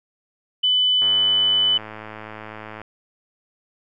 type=tone; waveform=sine; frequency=3000 Hz; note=F#7; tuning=23 cents sharp; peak=-15 dBFS; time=0.63-1.78 s; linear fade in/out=10 ms
type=click train; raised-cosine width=0.5 ms; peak=-20 dBFS; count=195; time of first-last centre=1.02-2.816 s; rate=108 Hz
effects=none